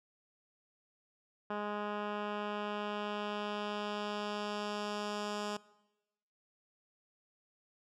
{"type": "tone with low-pass filter sweep", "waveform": "10% pulse", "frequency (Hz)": 207.7, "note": "G#3", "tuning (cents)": 0, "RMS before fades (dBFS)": -38, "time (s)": [1.5, 5.57], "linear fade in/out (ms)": 5, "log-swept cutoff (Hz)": [1800, 6700], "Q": 1.2, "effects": ["noise-tail reverb RT60 1.0 s tail -21 dB re dry"]}